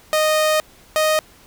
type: tone pair in turn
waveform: sawtooth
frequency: 619 / 621.6 Hz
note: D#5 / D#5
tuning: -9 / -2 cents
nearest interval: unison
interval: 7 cents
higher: second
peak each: -11 dBFS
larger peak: neither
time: 0.13-0.6 / 0.96-1.19 s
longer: first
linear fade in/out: 0 ms
effects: pink hiss -49 dBFS RMS until 1.46 s